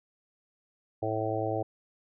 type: harmonic tone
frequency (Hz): 109.6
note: A2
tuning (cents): -6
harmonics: 1 / 3 / 4 / 5 / 6 / 7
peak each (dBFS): -35 / -35 / -35 / -35 / -35 / -35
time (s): 1.02-1.63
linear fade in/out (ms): 10
effects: none